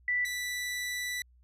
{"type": "tone pair in turn", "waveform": ["sine", "sawtooth"], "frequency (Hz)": [1973, 1973], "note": ["B6", "B6"], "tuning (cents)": [-2, -2], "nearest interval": "unison", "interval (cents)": 0, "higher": "neither", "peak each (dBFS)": [-26, -29], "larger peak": "first", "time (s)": [[0.08, 0.25], [0.25, 1.22]], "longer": "second", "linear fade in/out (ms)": 2, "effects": ["added 61 Hz sine -58 dBFS peak until 1.43 s", "resampled to 32000 Hz"]}